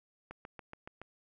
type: click train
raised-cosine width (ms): 0.5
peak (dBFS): -30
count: 6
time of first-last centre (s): 0.31-1.016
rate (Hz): 7.08
effects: none